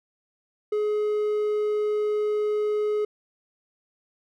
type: tone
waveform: triangle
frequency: 421.6 Hz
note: G#4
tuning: 26 cents sharp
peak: -20 dBFS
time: 0.72-3.05 s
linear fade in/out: 5 ms
effects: none